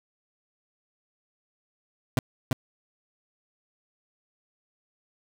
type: tone with echo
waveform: 30% pulse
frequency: 128.3 Hz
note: C3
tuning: 34 cents flat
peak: -17 dBFS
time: 2.17-2.19 s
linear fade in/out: 2 ms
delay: 340 ms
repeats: 1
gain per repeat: -2 dB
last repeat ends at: 2.53 s
effects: none